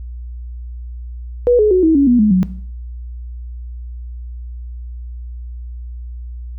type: tone with pitch steps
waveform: sine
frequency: 487.1 / 424 / 369.2 / 321.4 / 279.8 / 243.6 / 212 / 184.58 Hz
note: B4 / G#4 / F#4 / E4 / C#4 / B3 / G#3 / F#3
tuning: -24 / +36 / -4 / -44 / +16 / -24 / +36 / -4 cents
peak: -8 dBFS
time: 1.47-2.43 s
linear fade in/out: 0 ms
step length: 120 ms
effects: noise-tail reverb RT60 0.6 s tail -17 dB re dry + added 60 Hz sine -26 dBFS peak until 6.58 s